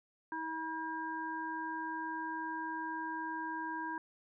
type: harmonic tone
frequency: 321.2 Hz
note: E4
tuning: 45 cents flat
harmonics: 1 / 3 / 5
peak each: -43 / -39 / -42 dBFS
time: 0.32-3.98 s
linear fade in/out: 2 ms
effects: none